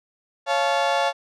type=chord; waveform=35% pulse; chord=Db augmented; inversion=none; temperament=just; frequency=554.4 / 693 / 866.2 Hz; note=Db5 / F5 / A5; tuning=0 / -14 / -27 cents; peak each=-22 dBFS; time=0.46-1.13 s; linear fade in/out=50 ms; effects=low-pass 5000 Hz 12 dB/octave